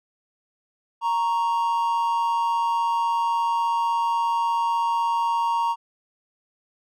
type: tone pair together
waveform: triangle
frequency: 932.3 / 1108.7 Hz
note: A#5 / C#6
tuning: 0 / 0 cents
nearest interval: minor third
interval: 300 cents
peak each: -19 / -26 dBFS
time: 1.01-5.76 s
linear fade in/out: 50 ms
effects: none